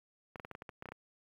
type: clicks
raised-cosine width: 0.5 ms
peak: -29 dBFS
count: 11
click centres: 0.358 / 0.398 / 0.449 / 0.513 / 0.551 / 0.621 / 0.692 / 0.824 / 0.857 / 0.888 / 0.92 s
effects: high-pass 60 Hz 12 dB/octave + 10-bit